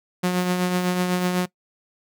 sawtooth tone with tremolo, 180.5 Hz, F#3, 43 cents flat, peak -14 dBFS, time 0.23-1.46 s, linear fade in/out 10 ms, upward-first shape triangle, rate 8 Hz, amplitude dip 45%, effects noise-tail reverb RT60 0.1 s tail -21 dB re dry

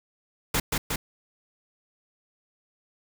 pink noise with echo, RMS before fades -24 dBFS, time 0.54-0.6 s, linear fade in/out 5 ms, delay 180 ms, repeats 2, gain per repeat -2 dB, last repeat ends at 0.96 s, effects none

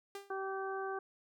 sawtooth tone with exponential decay, 398.3 Hz, G4, 28 cents sharp, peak -36 dBFS, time 0.15-0.38 s, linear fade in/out 2 ms, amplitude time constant 49 ms
harmonic tone, 386.2 Hz, G4, 26 cents flat, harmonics 1 / 2 / 3 / 4, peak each -39 / -42 / -44 / -45 dBFS, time 0.3-0.99 s, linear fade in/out 5 ms
effects none

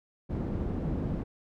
white low-pass noise, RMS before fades -32 dBFS, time 0.29-1.24 s, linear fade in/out 20 ms, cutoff 230 Hz, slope 12 dB/octave, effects none

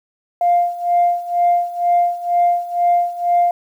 sine tone with tremolo, 700 Hz, F5, 4 cents sharp, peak -9 dBFS, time 0.41-3.51 s, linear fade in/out 2 ms, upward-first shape sine, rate 2.1 Hz, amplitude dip 85%, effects tanh soft clip ceiling -7 dBFS + 8-bit

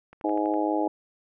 click train, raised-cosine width 0.5 ms, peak -32 dBFS, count 6, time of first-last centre 0.13-0.54 s, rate 12.2 Hz
harmonic tone, 104.5 Hz, G#2, 11 cents sharp, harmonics 3 / 4 / 5 / 6 / 7 / 8, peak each -26 / -33 / -32 / -31 / -35 / -29 dBFS, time 0.24-0.88 s, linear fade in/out 5 ms
effects none

